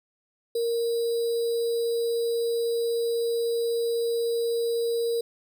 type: tone with sample-and-hold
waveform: sine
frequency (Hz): 466.2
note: A#4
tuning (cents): 0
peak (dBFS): -23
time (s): 0.55-5.21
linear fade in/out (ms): 5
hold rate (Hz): 4410
effects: none

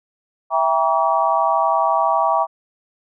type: chord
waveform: sine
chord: E diminished seventh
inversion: none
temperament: just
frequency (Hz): 659.3 / 791.1 / 949.3 / 1139.2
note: E5 / G5 / Bb5 / Db6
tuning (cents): 0 / +16 / +31 / +47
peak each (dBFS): -20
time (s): 0.5-2.47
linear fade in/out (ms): 50
effects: none

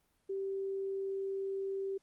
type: tone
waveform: sine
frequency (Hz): 389.2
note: G4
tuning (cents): -12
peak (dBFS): -34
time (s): 0.29-1.98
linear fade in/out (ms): 10
effects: pink hiss -75 dBFS RMS until 2.02 s + Opus 32 kbps

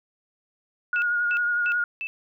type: tone with vibrato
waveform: sine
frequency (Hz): 1436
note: F6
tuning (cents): +48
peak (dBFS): -21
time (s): 0.93-1.84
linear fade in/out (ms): 2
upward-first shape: sine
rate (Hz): 11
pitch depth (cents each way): 24
type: tone bursts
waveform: sine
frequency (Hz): 2637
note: E7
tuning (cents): 0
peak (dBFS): -28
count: 4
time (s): 0.96-2.07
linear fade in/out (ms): 0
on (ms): 60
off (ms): 290
effects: none

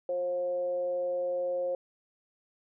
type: tone with frequency modulation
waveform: sine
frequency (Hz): 534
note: C5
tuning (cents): +35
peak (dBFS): -28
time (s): 0.09-1.75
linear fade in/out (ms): 2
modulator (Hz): 179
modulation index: 0.34
effects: none

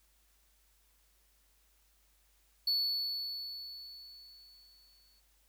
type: tone with exponential decay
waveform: triangle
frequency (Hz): 4435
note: C#8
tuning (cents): 0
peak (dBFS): -26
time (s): 2.67-5.2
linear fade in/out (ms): 5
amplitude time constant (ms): 550
effects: added 50 Hz sine -70 dBFS peak until 5.48 s + white hiss -71 dBFS RMS until 5.48 s

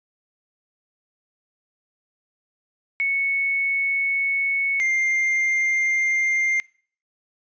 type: tone pair in turn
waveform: sine / triangle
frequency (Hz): 2211 / 2104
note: C#7 / C7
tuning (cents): -5 / +9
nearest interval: minor second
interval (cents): 86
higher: first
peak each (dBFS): -19 / -17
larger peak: second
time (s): 3-4.8 / 4.8-6.6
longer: neither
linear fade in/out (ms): 0
effects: noise-tail reverb RT60 0.5 s tail -24 dB re dry + resampled to 16000 Hz

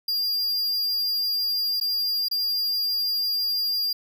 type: tone with dropouts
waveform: square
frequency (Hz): 4802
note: D8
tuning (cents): +38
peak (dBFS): -23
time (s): 0.08-3.93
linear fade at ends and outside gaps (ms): 5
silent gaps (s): 1.801-1.811 / 2.285-2.312
effects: none

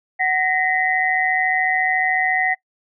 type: tone cluster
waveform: sine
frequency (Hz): 747 / 1868 / 2022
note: F#5 / A#6 / B6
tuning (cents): +16 / +3 / +40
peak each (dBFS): -21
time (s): 0.19-2.55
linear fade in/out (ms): 20
effects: noise-tail reverb RT60 0.1 s tail -20 dB re dry

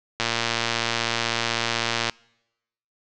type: click train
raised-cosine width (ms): 0.2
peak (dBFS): -5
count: 221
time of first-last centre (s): 0.2-2.097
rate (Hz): 116
effects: noise-tail reverb RT60 0.9 s tail -26 dB re dry + low-pass 7000 Hz 12 dB/octave

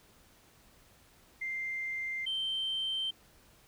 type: tone pair in turn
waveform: sine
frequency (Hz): 2093 / 3120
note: C7 / G7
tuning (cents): 0 / -9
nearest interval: perfect fifth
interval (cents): 691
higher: second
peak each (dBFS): -33 / -30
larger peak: second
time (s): 1.41-2.26 / 2.26-3.11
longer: neither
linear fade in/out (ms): 10
effects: tanh soft clip ceiling -27 dBFS + pink hiss -62 dBFS RMS until 3.67 s

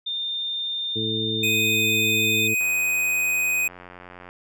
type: tone with pitch glide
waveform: sine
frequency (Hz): 3616 to 3593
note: A7 to A7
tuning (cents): +47 to +36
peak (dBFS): -25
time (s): 0.06-2.48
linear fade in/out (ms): 10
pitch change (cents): -11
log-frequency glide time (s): 1.75-1.83
type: harmonic tone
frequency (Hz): 110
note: A2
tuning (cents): 0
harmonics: 1 / 2 / 3 / 4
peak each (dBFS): -31 / -31 / -31 / -31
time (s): 0.95-2.55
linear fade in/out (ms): 20
type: tone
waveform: square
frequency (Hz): 2500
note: D#7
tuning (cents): +8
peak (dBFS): -21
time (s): 1.43-3.68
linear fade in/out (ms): 5
type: click train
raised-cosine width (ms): 0.5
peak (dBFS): -26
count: 152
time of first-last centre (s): 2.61-4.29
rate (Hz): 89.9
effects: none

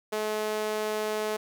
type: tone with high-pass filter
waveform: sawtooth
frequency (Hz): 214.2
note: A3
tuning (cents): -46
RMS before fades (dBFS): -30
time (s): 0.12-1.37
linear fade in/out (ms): 10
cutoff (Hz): 470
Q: 1.9
effects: none

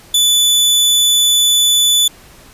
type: tone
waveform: sawtooth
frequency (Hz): 3480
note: A7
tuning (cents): -20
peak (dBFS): -6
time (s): 0.14-2.08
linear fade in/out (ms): 5
effects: pink hiss -42 dBFS RMS until 2.53 s + resampled to 32000 Hz

